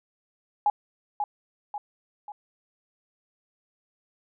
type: tone with echo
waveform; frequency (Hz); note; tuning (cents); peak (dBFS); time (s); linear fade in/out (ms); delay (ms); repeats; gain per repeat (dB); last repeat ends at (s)
sine; 830.6; G#5; 0; -18; 0.66-0.7; 2; 540; 3; -6; 2.32
effects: none